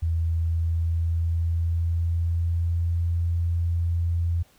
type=tone with pitch glide; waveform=sine; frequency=82.41 to 84.92 Hz; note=E2 to F2; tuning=0 to -48 cents; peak=-21 dBFS; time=0.02-4.43 s; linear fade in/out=10 ms; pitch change=+52 cents; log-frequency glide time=0.28-2.98 s; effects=pink hiss -59 dBFS RMS until 4.58 s